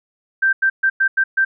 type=tone bursts at uneven times; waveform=sine; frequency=1567 Hz; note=G6; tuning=1 cent flat; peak=-12 dBFS; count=6; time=0.42-0.53 / 0.62-0.7 / 0.83-0.9 / 1-1.08 / 1.17-1.24 / 1.37-1.45 s; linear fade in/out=10 ms; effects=none